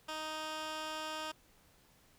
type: tone with band-pass filter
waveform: 15% pulse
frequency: 311.4 Hz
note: D#4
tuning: 2 cents sharp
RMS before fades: -41 dBFS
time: 0.08-1.32 s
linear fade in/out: 10 ms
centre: 2800 Hz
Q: 0.53
effects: pink hiss -66 dBFS RMS until 2.18 s